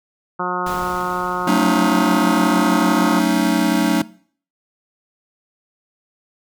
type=harmonic tone; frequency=180 Hz; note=F#3; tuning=47 cents flat; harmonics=1 / 2 / 3 / 4 / 5 / 6 / 7 / 8; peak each=-29 / -28 / -31 / -30 / -26 / -27 / -25 / -31 dBFS; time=0.39-3.2 s; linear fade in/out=10 ms
type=noise with exponential decay; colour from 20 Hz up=pink; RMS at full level=-31 dBFS; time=0.66-3.33 s; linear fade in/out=5 ms; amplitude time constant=580 ms
type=chord; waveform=square; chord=D# half-diminished seventh; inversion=first; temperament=just; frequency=186.68 / 224 / 280 / 311.1 Hz; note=F#3 / A3 / C#4 / D#4; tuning=+16 / +31 / +18 / 0 cents; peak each=-21 dBFS; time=1.47-4.02 s; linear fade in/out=5 ms
effects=noise-tail reverb RT60 0.5 s tail -20 dB re dry